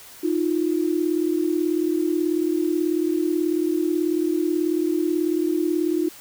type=tone pair together; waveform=sine; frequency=312.4 / 350.7 Hz; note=D#4 / F4; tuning=+7 / +7 cents; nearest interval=major second; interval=200 cents; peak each=-22 dBFS; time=0.23-6.09 s; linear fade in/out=10 ms; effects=white hiss -44 dBFS RMS until 6.2 s